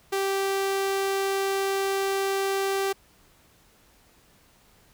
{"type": "tone", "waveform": "sawtooth", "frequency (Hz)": 390.5, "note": "G4", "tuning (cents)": -7, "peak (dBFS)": -20, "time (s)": [0.12, 2.93], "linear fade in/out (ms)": 10, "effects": ["pink hiss -59 dBFS RMS until 4.93 s"]}